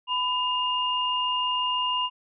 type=tone pair together; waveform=sine; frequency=1000 / 2826 Hz; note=B5 / F7; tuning=+21 / +20 cents; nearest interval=octave + tritone; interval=1799 cents; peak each=-26 dBFS; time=0.07-2.1 s; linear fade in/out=50 ms; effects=none